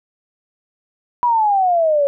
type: exponential sweep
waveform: sine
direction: down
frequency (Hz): 987.8 to 554.4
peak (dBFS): -12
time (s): 1.23-2.07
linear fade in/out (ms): 0
effects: none